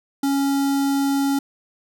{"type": "tone with notch filter", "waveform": "square", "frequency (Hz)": 277.2, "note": "C#4", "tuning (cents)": 0, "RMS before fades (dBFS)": -20, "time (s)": [0.23, 1.39], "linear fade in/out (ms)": 5, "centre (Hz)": 2300, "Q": 1.1, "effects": []}